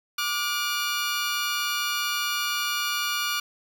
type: tone pair together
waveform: 15% pulse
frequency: 1174.7 / 1434.5 Hz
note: D6 / F6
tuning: 0 / +46 cents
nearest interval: minor third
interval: 346 cents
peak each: -22 / -21 dBFS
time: 0.18-3.4 s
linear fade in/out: 5 ms
effects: none